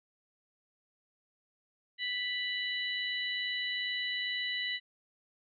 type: harmonic tone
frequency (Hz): 987.8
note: B5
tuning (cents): 0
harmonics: 2 / 3 / 4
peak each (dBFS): -35 / -37 / -38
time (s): 1.98-4.8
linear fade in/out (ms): 50
effects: none